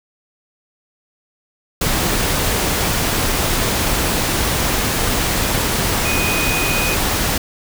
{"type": "tone in noise", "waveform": "sine", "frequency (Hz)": 2489, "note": "D#7", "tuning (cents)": 0, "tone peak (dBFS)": -21, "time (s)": [6.05, 6.95], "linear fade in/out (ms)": 5, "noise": "pink", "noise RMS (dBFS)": -18, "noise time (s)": [1.81, 7.38], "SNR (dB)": -6, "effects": []}